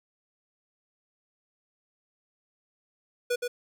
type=tone with echo; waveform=square; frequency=487.4 Hz; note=B4; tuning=23 cents flat; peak=-25 dBFS; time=3.3-3.36 s; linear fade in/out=10 ms; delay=120 ms; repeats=1; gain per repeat=-4 dB; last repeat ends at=3.48 s; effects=none